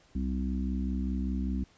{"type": "harmonic tone", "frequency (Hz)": 65.1, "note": "C2", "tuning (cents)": -8, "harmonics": [1, 3, 4, 5], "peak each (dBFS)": [-31, -33, -36, -44], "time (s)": [0.15, 1.64], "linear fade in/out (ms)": 5, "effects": ["pink hiss -62 dBFS RMS until 1.77 s", "resampled to 16000 Hz"]}